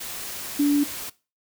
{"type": "tone in noise", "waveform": "sine", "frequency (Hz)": 288.3, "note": "D4", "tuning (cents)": -32, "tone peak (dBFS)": -16, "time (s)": [0.59, 0.84], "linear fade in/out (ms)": 10, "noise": "white", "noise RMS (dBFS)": -34, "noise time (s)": [0, 1.1], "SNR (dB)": 15, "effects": ["noise-tail reverb RT60 0.3 s tail -19 dB re dry"]}